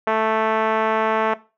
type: tone with band-pass filter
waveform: 5% pulse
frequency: 220 Hz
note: A3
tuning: in tune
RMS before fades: -19 dBFS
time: 0.07-1.34 s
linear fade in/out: 5 ms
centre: 630 Hz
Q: 1
effects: noise-tail reverb RT60 0.3 s tail -18 dB re dry + low-pass 3000 Hz 12 dB/octave